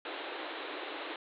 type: band-pass noise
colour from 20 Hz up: pink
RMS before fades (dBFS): -41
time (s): 0.05-1.16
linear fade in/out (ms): 2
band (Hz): 290 to 4000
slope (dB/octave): 96
effects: none